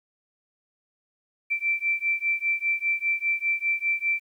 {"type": "beating tone pair", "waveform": "sine", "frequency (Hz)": [2338, 2343], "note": ["D7", "D7"], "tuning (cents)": [-8, -5], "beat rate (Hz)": 5, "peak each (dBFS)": -26, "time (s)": [1.5, 4.2], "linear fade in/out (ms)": 20, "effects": ["10-bit"]}